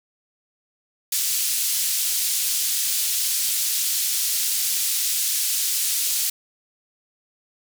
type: band-pass noise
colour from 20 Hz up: white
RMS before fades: -23 dBFS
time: 1.12-6.3 s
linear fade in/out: 5 ms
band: 3800 to 14000 Hz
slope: 12 dB/octave
effects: none